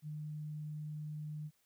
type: tone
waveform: sine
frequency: 151.6 Hz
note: D#3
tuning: 45 cents flat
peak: -40 dBFS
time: 0.02-1.51 s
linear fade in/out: 50 ms
effects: white hiss -75 dBFS RMS until 1.65 s